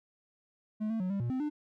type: tone with pitch steps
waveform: triangle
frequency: 214.7 / 224.1 / 183.9 / 198.1 / 119.5 / 258.7 / 298.7 Hz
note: A3 / A3 / F#3 / G3 / A#2 / C4 / D4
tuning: -42 / +32 / -10 / +18 / +43 / -19 / +29 cents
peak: -28 dBFS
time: 0.8-1.5 s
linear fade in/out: 20 ms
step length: 100 ms
effects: none